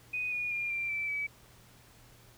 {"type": "tone with pitch steps", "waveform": "sine", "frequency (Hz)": [2489, 2448, 2407, 2367, 2328, 2289], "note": ["D#7", "D#7", "D7", "D7", "D7", "D7"], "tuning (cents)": [0, -29, 42, 13, -16, -45], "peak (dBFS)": -31, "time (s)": [0.13, 1.27], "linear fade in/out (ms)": 10, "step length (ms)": 190, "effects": ["added 118 Hz sine -61 dBFS peak until 2.37 s", "pink hiss -59 dBFS RMS until 2.37 s"]}